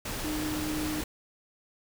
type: tone in noise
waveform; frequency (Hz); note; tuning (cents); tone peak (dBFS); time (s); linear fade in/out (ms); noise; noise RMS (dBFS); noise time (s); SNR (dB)
sine; 305.7; D#4; -30; -31; 0.24-1.01; 5; pink; -35; 0.05-1.04; +1
effects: none